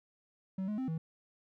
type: tone with pitch steps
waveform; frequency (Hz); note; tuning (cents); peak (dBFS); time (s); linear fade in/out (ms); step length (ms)
triangle; 189.9 / 211 / 260.8 / 161.3; F#3 / G#3 / C4 / E3; +45 / +28 / -5 / -37; -31; 0.58-0.98; 5; 100
effects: none